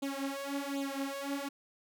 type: tone with flanger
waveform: sawtooth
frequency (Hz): 277.2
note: C#4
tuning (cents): 0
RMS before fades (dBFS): -37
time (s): 0.02-1.49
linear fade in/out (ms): 10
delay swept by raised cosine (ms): 0.27 to 5.47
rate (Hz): 1.3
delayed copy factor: +0.95
effects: none